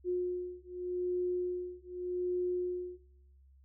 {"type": "beating tone pair", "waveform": "sine", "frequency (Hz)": [358.9, 359.74], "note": ["F4", "F#4"], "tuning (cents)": [47, -49], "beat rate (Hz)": 0.84, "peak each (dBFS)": [-35, -35], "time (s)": [0.04, 3], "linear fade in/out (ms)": 50, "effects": ["noise-tail reverb RT60 0.8 s tail -19 dB re dry", "added 67 Hz sine -58 dBFS peak until 3.64 s"]}